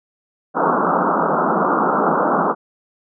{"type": "band-pass noise", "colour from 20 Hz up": "white", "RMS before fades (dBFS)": -17, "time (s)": [0.54, 2.55], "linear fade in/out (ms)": 50, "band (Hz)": [160, 1400], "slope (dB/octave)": 96, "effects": []}